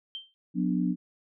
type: tone with exponential decay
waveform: sine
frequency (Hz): 3136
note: G7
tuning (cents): 0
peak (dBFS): -32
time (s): 0.15-0.34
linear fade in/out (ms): 0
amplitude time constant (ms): 40
type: chord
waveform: sine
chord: B minor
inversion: second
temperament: equal with one note detuned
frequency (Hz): 181.61 / 246.9 / 293.7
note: F#3 / B3 / D4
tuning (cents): -32 / 0 / 0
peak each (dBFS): -27 / -29 / -30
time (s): 0.54-0.96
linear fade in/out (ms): 50
effects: none